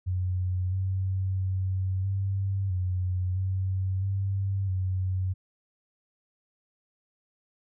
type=tone with pitch steps; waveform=sine; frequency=91.6 / 94.8 / 94.2 / 97.4 / 91.5 / 94.6 / 97.6 / 93.3 Hz; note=F#2 / F#2 / F#2 / G2 / F#2 / F#2 / G2 / F#2; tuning=-17 / +43 / +32 / -11 / -19 / +39 / -7 / +15 cents; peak=-25 dBFS; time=0.06-5.34 s; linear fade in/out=20 ms; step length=660 ms; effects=none